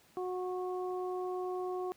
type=harmonic tone; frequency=365.8 Hz; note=F#4; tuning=20 cents flat; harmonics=1 / 2 / 3; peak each=-35 / -41 / -45 dBFS; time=0.17-1.92 s; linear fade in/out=0 ms; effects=pink hiss -64 dBFS RMS until 1.96 s + high-pass 100 Hz 12 dB/octave